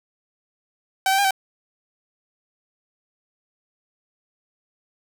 sawtooth tone with pitch steps, 767 / 776 / 803 / 770 Hz, G5 / G5 / G5 / G5, -38 / -18 / +41 / -31 cents, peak -13 dBFS, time 1.06-1.308 s, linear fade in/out 2 ms, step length 62 ms, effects none

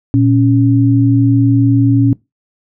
sine tone pair together, 116.54 / 277.6 Hz, A#2 / C#4, 0 / +3 cents, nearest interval octave + minor third, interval 1503 cents, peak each -10 dBFS, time 0.14-2.13 s, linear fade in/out 0 ms, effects noise-tail reverb RT60 0.2 s tail -21 dB re dry

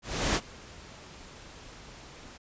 pink noise with ADSR envelope, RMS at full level -25 dBFS, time 0.02-2.38 s, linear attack 330 ms, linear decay 52 ms, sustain -23 dB, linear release 18 ms, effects resampled to 16000 Hz

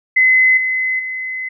sine tone with level steps, 2037 Hz, C7, 47 cents flat, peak -8 / -15 / -21 dBFS, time 0.16-1.49 s, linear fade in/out 10 ms, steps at 0.57 / 0.99 s, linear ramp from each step 5 ms, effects none

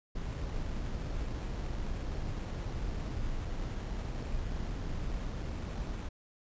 brown noise with sample-and-hold, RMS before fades -36 dBFS, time 0.15-6.09 s, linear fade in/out 10 ms, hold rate 4900 Hz, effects resampled to 16000 Hz

